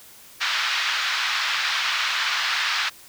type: band-pass noise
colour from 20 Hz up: pink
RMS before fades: -24 dBFS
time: 0.4-2.9 s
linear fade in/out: 20 ms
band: 1200 to 4800 Hz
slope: 24 dB/octave
effects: white hiss -47 dBFS RMS until 3.08 s